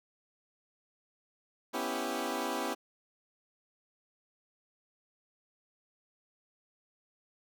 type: chord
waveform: 15% pulse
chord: C# half-diminished seventh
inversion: third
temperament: equal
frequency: 246.9 / 277.2 / 329.6 / 392 Hz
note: B3 / C#4 / E4 / G4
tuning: 0 / 0 / 0 / 0 cents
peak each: -32 dBFS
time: 1.73-2.75 s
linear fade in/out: 20 ms
effects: none